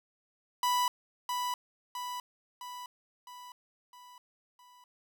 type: tone with echo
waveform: 45% pulse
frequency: 987.8 Hz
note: B5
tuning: in tune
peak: -26 dBFS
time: 0.63-0.88 s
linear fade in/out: 2 ms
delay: 660 ms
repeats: 6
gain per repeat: -5 dB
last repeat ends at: 4.84 s
effects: none